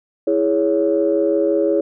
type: chord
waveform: sine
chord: C# minor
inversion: first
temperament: equal with one note detuned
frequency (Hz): 329.6 / 415.3 / 558.5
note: E4 / G#4 / C#5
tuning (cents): 0 / 0 / +13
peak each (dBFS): -18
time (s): 0.27-1.81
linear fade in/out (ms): 5
effects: tanh soft clip ceiling -5 dBFS